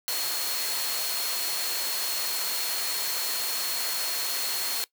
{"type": "tone in noise", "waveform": "sine", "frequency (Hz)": 4300, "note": "C8", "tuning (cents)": 47, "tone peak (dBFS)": -33, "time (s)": [0.08, 4.84], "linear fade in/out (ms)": 0, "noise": "white", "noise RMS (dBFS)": -30, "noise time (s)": [0.08, 4.84], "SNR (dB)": -6, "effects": ["noise-tail reverb RT60 0.1 s tail -20 dB re dry", "high-pass 400 Hz 12 dB/octave"]}